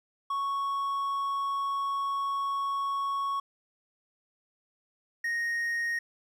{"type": "tone pair in turn", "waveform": "triangle", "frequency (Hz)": [1108.7, 1864.6], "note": ["C#6", "A#6"], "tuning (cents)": [0, 0], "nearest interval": "major sixth", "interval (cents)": 900, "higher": "second", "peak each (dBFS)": -26, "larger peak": "neither", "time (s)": [[0.3, 3.4], [5.24, 5.99]], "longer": "first", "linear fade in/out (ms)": 5, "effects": ["11-bit"]}